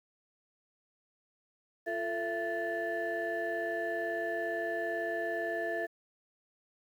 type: tone cluster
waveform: sine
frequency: 345.6 / 443.4 / 671 / 1749 Hz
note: F4 / A4 / E5 / A6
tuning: -18 / +13 / +31 / -11 cents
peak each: -38 / -38 / -34 / -36 dBFS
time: 1.86-5.87 s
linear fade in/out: 20 ms
effects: tanh soft clip ceiling -25 dBFS + 10-bit